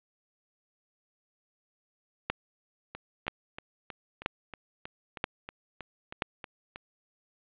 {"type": "two click trains", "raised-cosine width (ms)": 0.3, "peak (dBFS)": [-11, -23], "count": [5, 13], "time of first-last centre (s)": [[2.3, 6.222], [2.95, 6.76]], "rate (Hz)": [1.02, 3.15], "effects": ["resampled to 8000 Hz", "8-bit"]}